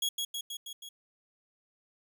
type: tone with echo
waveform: sawtooth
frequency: 3322 Hz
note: G#7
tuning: in tune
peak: -25 dBFS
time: 0.02-0.09 s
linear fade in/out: 5 ms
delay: 160 ms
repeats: 5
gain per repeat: -3 dB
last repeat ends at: 0.89 s
effects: none